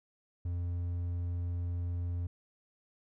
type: tone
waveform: triangle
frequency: 87.31 Hz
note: F2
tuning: in tune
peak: -30 dBFS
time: 0.45-2.27 s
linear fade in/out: 5 ms
effects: none